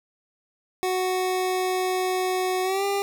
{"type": "tone with pitch glide", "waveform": "25% pulse", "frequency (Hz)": [370, 398.9], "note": ["F#4", "G4"], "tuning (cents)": [0, 30], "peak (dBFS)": -19, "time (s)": [0.83, 3.02], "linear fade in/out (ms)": 0, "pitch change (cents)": 130, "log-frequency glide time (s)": [2.63, 2.84], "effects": []}